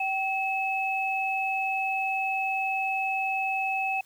sine tone pair together, 770 / 2590 Hz, G5 / E7, -31 / -31 cents, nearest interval octave + major sixth, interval 2100 cents, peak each -28 dBFS, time 0-4.01 s, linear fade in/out 5 ms, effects white hiss -59 dBFS RMS until 4.05 s

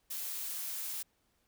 blue noise, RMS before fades -39 dBFS, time 0.1-1.03 s, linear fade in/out 10 ms, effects pink hiss -75 dBFS RMS until 1.47 s

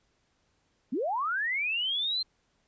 sine linear sweep, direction up, 207.8 to 4186 Hz, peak -27 dBFS, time 0.92-2.23 s, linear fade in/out 10 ms, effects pink hiss -72 dBFS RMS until 2.67 s + resampled to 16000 Hz

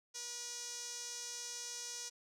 sawtooth tone with band-pass filter, 481.8 Hz, B4, 43 cents flat, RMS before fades -45 dBFS, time 0.14-2.1 s, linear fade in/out 20 ms, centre 6100 Hz, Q 3.6, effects none

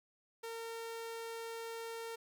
sawtooth tone, 457.4 Hz, A#4, 33 cents flat, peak -38 dBFS, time 0.43-2.16 s, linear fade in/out 10 ms, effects none

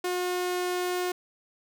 sawtooth tone, 360.1 Hz, F#4, 47 cents flat, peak -23 dBFS, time 0.04-1.12 s, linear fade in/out 5 ms, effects none

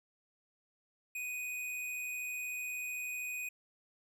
square tone with amplitude modulation, 2489 Hz, D#7, in tune, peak -37 dBFS, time 1.15-3.49 s, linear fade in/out 5 ms, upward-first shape sine, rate 133 Hz, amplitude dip 25%, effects none

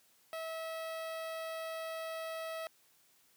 sawtooth tone with notch filter, 648 Hz, E5, 30 cents flat, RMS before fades -41 dBFS, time 0.33-2.67 s, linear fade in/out 0 ms, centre 6900 Hz, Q 1.3, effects white hiss -68 dBFS RMS until 3.36 s + high-pass 100 Hz 12 dB/octave

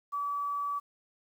sine tone with quantisation, 1147 Hz, D6, 41 cents flat, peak -30 dBFS, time 0.12-0.8 s, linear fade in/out 20 ms, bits 10, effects none

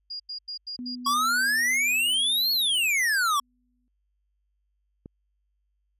sine tone bursts, 4843 Hz, D#8, 48 cents flat, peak -32 dBFS, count 6, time 0.1-1.144 s, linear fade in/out 10 ms, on 99 ms, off 90 ms
sine tone with exponential decay, 246.9 Hz, B3, in tune, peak -32 dBFS, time 0.79-3.88 s, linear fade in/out 0 ms, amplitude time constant 670 ms
square exponential two-way sweep, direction up then down, 1100 to 4398 to 1100 Hz, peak -22 dBFS, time 1.06-3.4 s, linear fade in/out 5 ms, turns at 2.52 s
click, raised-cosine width 3 ms, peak -28 dBFS, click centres 5.059 s
effects added 50 Hz sine -70 dBFS peak until 5.99 s + resampled to 32000 Hz

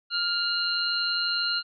sine tone cluster, 1401 / 2833 / 4115 / 4287 Hz, F6 / F7 / C8 / C8, +5 / +24 / -30 / +41 cents, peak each -29 / -33 / -27 / -33 dBFS, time 0.1-1.63 s, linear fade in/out 50 ms, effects none

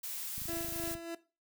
blue noise, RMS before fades -40 dBFS, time 0.03-0.95 s, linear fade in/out 10 ms
click train, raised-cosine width 5 ms, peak -35 dBFS, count 16, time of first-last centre 0.38-0.953 s, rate 26.2 Hz
30% pulse tone with tremolo, 335.3 Hz, E4, 30 cents sharp, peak -34 dBFS, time 0.48-1.15 s, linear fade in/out 5 ms, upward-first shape sine, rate 3.3 Hz, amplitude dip 55%
effects noise-tail reverb RT60 0.3 s tail -17 dB re dry

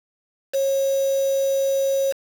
sine tone with quantisation, 544 Hz, C#5, 33 cents flat, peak -18 dBFS, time 0.53-2.13 s, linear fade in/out 20 ms, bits 5, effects none

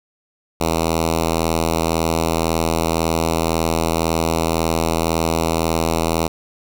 5% pulse tone with notch filter, 81.9 Hz, E2, 11 cents flat, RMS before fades -19 dBFS, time 0.6-6.28 s, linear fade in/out 10 ms, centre 1800 Hz, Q 1.5, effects none

